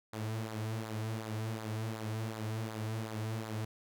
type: tone with flanger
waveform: sawtooth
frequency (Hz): 110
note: A2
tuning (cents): 0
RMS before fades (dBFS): -38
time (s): 0.13-3.65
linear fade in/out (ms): 5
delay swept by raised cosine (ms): 0.34 to 5.64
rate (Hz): 2.7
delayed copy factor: -0.6
effects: none